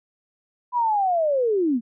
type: linear sweep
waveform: sine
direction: down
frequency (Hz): 1000 to 217.8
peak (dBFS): -18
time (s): 0.72-1.81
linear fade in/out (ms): 50
effects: none